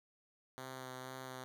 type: tone with vibrato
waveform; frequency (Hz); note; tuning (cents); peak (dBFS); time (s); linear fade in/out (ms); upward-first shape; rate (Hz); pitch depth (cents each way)
5% pulse; 129.6; C3; -16; -34; 0.58-1.44; 0; sine; 2.1; 15
effects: none

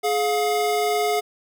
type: tone pair together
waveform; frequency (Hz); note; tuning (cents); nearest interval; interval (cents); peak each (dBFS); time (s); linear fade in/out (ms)
square; 421.5 / 710; G#4 / F5; +26 / +28; major sixth; 902; -23; 0.03-1.21; 20
effects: none

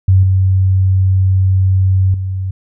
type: tone with level steps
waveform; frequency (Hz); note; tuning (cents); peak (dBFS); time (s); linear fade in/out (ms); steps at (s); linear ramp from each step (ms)
sine; 94.6; F#2; +39; -5 / -8 / -16; 0.08-2.51; 5; 0.23 / 2.14; 2
effects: none

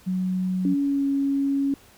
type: tone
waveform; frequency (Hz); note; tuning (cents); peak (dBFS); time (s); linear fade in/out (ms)
sine; 185; F#3; 0; -22; 0.06-0.75; 20
type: tone with pitch glide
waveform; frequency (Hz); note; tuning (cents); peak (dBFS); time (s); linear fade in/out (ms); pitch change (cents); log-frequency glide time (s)
sine; 281.9 to 277.1; C#4 to C#4; +29 to -1; -20; 0.65-1.74; 2; -30; 0.81-1.06
effects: pink hiss -53 dBFS RMS until 1.97 s

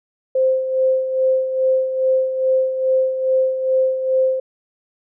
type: tone with tremolo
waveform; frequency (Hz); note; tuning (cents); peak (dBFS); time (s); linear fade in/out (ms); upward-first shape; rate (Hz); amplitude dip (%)
sine; 522; C5; -4; -12; 0.35-4.4; 5; sine; 2.4; 60
effects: none

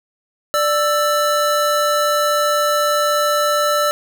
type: tone pair together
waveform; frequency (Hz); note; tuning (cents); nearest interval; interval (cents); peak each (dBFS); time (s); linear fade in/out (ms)
square; 589.8 / 1324; D5 / E6; +7 / +7; octave + major second; 1400; -18; 0.54-3.91; 0
effects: none

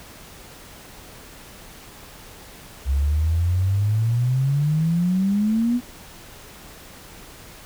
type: exponential sweep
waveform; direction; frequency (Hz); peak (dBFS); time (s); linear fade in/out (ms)
sine; up; 66.1 to 248.9; -17; 2.85-5.81; 50
effects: pink hiss -43 dBFS RMS until 7.65 s

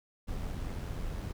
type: noise with amplitude modulation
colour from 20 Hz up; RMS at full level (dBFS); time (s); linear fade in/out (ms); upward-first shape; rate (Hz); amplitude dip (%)
brown; -35; 0.27-1.33; 20; sine; 87.9; 35
effects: none

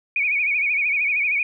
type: tone with vibrato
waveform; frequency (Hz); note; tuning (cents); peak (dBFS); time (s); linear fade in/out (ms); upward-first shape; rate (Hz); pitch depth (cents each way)
sine; 2349; D7; 0; -18; 0.16-1.43; 2; sine; 13; 110
effects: none

